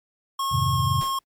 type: tone with pitch glide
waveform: square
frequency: 1087 to 1078.2 Hz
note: C#6 to C#6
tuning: -34 to -48 cents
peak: -24 dBFS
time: 0.39-1.19 s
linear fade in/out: 5 ms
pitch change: -14 cents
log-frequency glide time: 0.73-0.79 s
type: chord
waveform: sine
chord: F minor seventh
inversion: none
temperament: equal with one note detuned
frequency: 86.75 / 103.83 / 130.81 / 155.56 Hz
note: F2 / Ab2 / C3 / Eb3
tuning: -11 / 0 / 0 / 0 cents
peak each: -28 / -27 / -24 / -30 dBFS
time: 0.51-1.02 s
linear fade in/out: 20 ms
type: noise with exponential decay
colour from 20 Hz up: pink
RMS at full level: -34 dBFS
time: 1.01-1.24 s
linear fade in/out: 2 ms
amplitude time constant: 50 ms
effects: MP3 96 kbps